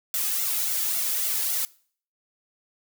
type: noise with flanger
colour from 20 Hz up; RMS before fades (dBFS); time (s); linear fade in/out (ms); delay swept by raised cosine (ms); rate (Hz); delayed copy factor
blue; -26; 0.14-1.65; 0; 1.4 to 2.39; 3.6; +0.8
effects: noise-tail reverb RT60 0.5 s tail -22 dB re dry